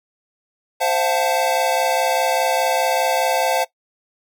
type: chord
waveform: square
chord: F# half-diminished seventh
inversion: second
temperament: equal with one note detuned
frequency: 523.3 / 675.1 / 740 / 880 Hz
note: C5 / E5 / F#5 / A5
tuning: 0 / +41 / 0 / 0 cents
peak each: -23 dBFS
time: 0.8-3.65 s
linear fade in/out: 20 ms
effects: noise-tail reverb RT60 0.1 s tail -18 dB re dry